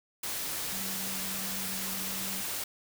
sine tone in noise, 191.1 Hz, G3, 44 cents flat, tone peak -42 dBFS, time 0.72-2.41 s, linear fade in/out 5 ms, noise white, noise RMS -35 dBFS, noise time 0.23-2.64 s, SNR -10 dB, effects none

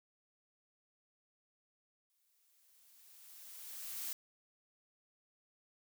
blue noise with exponential growth, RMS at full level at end -40 dBFS, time 2.1-4.13 s, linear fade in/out 0 ms, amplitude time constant 440 ms, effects none

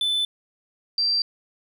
triangle / sine tone pair in turn, 3512 / 4703 Hz, A7 / D8, -4 / +2 cents, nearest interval perfect fourth, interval 506 cents, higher second, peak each -19 dBFS, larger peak neither, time 0.01-0.25 / 0.98-1.22 s, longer neither, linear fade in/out 2 ms, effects 10-bit

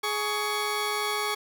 15% pulse tone pair together, 419.1 / 1118.9 Hz, G#4 / C#6, +16 / +16 cents, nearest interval octave + perfect fourth, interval 1700 cents, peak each -23 dBFS, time 0.03-1.35 s, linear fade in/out 10 ms, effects none

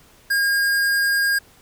sine tone with hard clipping, 1621 Hz, G#6, 42 cents flat, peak -18 dBFS, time 0.3-1.39 s, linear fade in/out 10 ms, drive 18 dB, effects pink hiss -52 dBFS RMS until 1.61 s

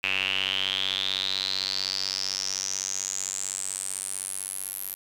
square tone with band-pass filter sweep, 47.87 Hz, G1, 40 cents flat, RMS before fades -30 dBFS, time 0.03-4.95 s, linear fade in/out 10 ms, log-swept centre 2600 to 12000 Hz, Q 8.5, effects 9-bit

